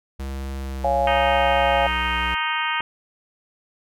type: tone with pitch glide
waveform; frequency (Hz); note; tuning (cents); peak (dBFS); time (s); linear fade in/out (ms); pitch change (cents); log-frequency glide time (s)
square; 67.4 to 60.74; C#2 to B1; -48 to -28; -28; 0.19-2.35; 10; -180; 0.59-2.2
type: chord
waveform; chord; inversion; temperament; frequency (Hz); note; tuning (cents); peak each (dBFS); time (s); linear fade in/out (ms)
sine; Db major; none; just; 554.4 / 693 / 831.5; Db5 / F5 / Ab5; 0 / -14 / +2; -22; 0.84-1.87; 5
type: harmonic tone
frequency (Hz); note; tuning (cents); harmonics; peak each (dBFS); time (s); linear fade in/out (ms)
311.1; D#4; 0; 3 / 4 / 5 / 6 / 7 / 8 / 9 / 10; -27 / -28 / -29 / -30 / -30 / -31 / -32 / -32; 1.07-2.81; 2
type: click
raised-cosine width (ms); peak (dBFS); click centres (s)
1; -22; 2.805
effects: none